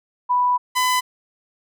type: tone pair in turn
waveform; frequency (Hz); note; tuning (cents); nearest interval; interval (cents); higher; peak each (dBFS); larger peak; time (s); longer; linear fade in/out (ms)
sine / sawtooth; 987.8 / 1005.6; B5 / B5; 0 / +31; unison; 31; second; -15 / -13; second; 0.29-0.58 / 0.75-1.01; first; 20
effects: none